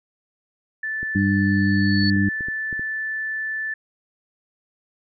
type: tone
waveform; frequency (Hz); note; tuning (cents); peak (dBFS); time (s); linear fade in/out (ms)
sine; 1755; A6; -5; -24; 0.83-3.74; 5
type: clicks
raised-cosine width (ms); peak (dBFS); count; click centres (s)
3; -22; 7; 1.03 / 2.035 / 2.164 / 2.408 / 2.485 / 2.728 / 2.795
type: harmonic tone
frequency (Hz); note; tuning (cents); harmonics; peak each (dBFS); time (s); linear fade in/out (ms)
99.4; G2; +25; 1 / 2 / 3; -22 / -19 / -23; 1.15-2.29; 5
type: tone with exponential growth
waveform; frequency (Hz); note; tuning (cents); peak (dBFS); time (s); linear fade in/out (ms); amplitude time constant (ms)
sine; 4435; C#8; 0; -22; 1.18-2.1; 2; 200
effects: none